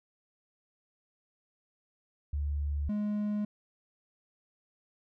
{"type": "tone pair in turn", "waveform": ["sine", "triangle"], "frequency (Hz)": [72.5, 208.6], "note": ["D2", "G#3"], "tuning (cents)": [-22, 8], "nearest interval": "octave + tritone", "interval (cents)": 1830, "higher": "second", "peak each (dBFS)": [-29, -27], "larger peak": "second", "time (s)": [[2.33, 2.89], [2.89, 3.45]], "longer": "neither", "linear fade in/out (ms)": 5, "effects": []}